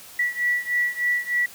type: beating tone pair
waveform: sine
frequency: 1948 / 1951.3 Hz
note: B6 / B6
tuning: -24 / -21 cents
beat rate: 3.3 Hz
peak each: -23 / -25 dBFS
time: 0.19-1.46 s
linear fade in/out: 5 ms
effects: white hiss -44 dBFS RMS until 1.54 s